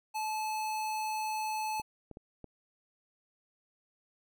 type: tone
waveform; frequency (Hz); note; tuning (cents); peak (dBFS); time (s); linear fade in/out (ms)
square; 865; A5; -30; -33; 0.14-1.82; 20
type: clicks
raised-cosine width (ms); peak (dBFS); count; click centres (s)
2; -32; 4; 1.798 / 2.113 / 2.171 / 2.443
effects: none